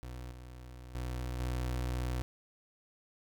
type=tone with level steps; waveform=30% pulse; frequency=61.9 Hz; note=B1; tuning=5 cents sharp; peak=-39 / -44 / -33 / -30 dBFS; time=0.03-2.22 s; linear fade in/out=0 ms; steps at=0.31 / 0.95 / 1.4 s; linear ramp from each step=2 ms; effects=none